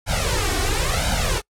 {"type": "noise with flanger", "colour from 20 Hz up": "pink", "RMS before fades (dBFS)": -21, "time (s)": [0.06, 1.42], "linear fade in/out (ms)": 50, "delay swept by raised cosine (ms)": [1.3, 2.7], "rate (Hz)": 0.98, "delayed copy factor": 0.9, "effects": ["noise-tail reverb RT60 0.1 s tail -26 dB re dry", "low-pass 10000 Hz 12 dB/octave"]}